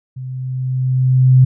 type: tone with level ramp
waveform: sine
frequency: 129.1 Hz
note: C3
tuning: 23 cents flat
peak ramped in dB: -25 to -4 dBFS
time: 0.16-1.45 s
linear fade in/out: 10 ms
effects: none